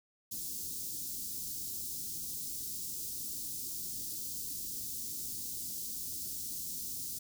white band-stop noise, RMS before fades -40 dBFS, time 0.31-7.19 s, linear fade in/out 10 ms, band 320 to 4800 Hz, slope 24 dB/octave, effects none

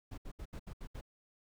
brown noise bursts, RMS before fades -44 dBFS, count 7, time 0.11-1.012 s, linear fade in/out 10 ms, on 68 ms, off 71 ms, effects none

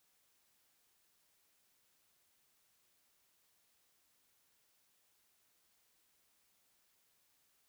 silence, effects white hiss -75 dBFS RMS until 7.68 s

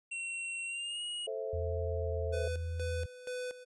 square tone with pitch glide, 2728 to 2890 Hz, F7 to F#7, -41 to -41 cents, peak -37 dBFS, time 0.11-1.27 s, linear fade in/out 10 ms, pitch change +100 cents, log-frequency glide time 0.66-1.03 s
sine chord, A minor, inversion none, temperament just, 440 / 528 / 660 Hz, A4 / C5 / E5, 0 / +16 / +2 cents, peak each -38 / -39 / -41 dBFS, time 1.27-2.48 s, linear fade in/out 5 ms
sine tone with vibrato, 82.7 Hz, E2, 6 cents sharp, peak -34 dBFS, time 1.53-3.06 s, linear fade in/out 5 ms, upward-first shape sine, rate 1 Hz, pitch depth 21 cents each way
square tone with tremolo, 499.7 Hz, B4, 20 cents sharp, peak -37 dBFS, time 2.32-3.65 s, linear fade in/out 20 ms, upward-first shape square, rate 2.1 Hz, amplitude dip 75%
effects resampled to 24000 Hz

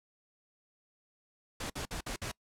pink noise bursts, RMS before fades -38 dBFS, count 5, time 1.6-2.316 s, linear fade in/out 5 ms, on 100 ms, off 54 ms, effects noise-tail reverb RT60 0.1 s tail -24 dB re dry + low-pass 10000 Hz 12 dB/octave

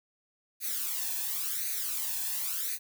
blue noise with flanger, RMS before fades -33 dBFS, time 0.6-2.79 s, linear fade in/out 50 ms, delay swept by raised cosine 0.47 to 1.19 ms, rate 0.93 Hz, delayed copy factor +0.8, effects none

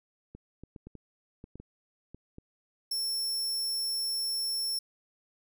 clicks, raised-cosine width 3 ms, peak -32 dBFS, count 10, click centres 0.35 / 0.636 / 0.762 / 0.87 / 0.953 / 1.441 / 1.556 / 1.6 / 2.146 / 2.384 s
sawtooth tone, 5400 Hz, E8, 41 cents sharp, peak -27 dBFS, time 2.91-4.79 s, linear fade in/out 5 ms
effects none

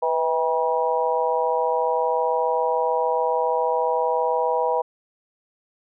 harmonic tone with a mistuned harmonic, 160.5 Hz, E3, 46 cents flat, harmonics 3 / 4 / 5 / 6, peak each -23 / -26 / -26 / -24 dBFS, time 0.02-4.82 s, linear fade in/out 10 ms, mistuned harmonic 3, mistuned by +48 cents, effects none

